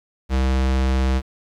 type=tone; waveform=square; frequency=65.41 Hz; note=C2; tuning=in tune; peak=-17 dBFS; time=0.29-1.22 s; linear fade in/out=50 ms; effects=low-pass 6000 Hz 12 dB/octave + 8-bit